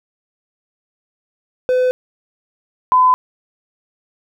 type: tone pair in turn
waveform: triangle / sine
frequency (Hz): 506 / 1012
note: B4 / B5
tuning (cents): +42 / +42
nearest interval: octave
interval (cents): 1200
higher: second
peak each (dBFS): -10 / -8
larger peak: second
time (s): 1.69-1.91 / 2.92-3.14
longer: neither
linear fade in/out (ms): 0
effects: none